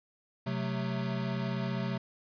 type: chord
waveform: square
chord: F# diminished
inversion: second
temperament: equal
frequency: 130.81 / 185 / 220 Hz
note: C3 / F#3 / A3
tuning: 0 / 0 / 0 cents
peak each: -35 / -36 / -38 dBFS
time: 0.46-1.98 s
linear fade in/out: 10 ms
effects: resampled to 11025 Hz + 10-bit